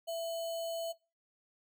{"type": "tone with sample-and-hold", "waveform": "sine", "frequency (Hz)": 665, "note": "E5", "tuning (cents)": 15, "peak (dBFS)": -34, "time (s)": [0.07, 0.93], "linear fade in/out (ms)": 20, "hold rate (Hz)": 3675, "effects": ["noise-tail reverb RT60 0.3 s tail -22 dB re dry"]}